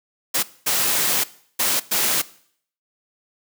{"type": "noise bursts at uneven times", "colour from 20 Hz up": "white", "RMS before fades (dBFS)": -20, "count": 4, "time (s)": [[0.34, 0.43], [0.66, 1.24], [1.59, 1.8], [1.91, 2.22]], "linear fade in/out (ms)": 10, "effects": ["noise-tail reverb RT60 0.6 s tail -19 dB re dry", "high-pass 150 Hz 12 dB/octave"]}